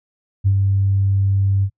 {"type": "tone with ADSR envelope", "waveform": "sine", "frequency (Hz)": 98, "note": "G2", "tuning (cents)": 0, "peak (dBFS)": -10, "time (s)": [0.44, 1.7], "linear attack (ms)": 27, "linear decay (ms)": 70, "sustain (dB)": -3, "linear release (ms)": 67, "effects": ["noise-tail reverb RT60 0.1 s tail -26 dB re dry", "tanh soft clip ceiling -6 dBFS"]}